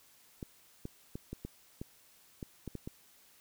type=clicks; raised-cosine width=3 ms; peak=-27 dBFS; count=10; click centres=0.428 / 0.854 / 1.155 / 1.33 / 1.45 / 1.815 / 2.428 / 2.677 / 2.753 / 2.875 s; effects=white hiss -63 dBFS RMS until 3.4 s